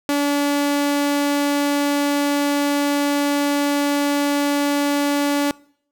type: tone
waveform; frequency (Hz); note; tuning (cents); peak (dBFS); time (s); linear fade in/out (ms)
sawtooth; 286.9; D4; -40; -13; 0.09-5.51; 0
effects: noise-tail reverb RT60 0.6 s tail -23 dB re dry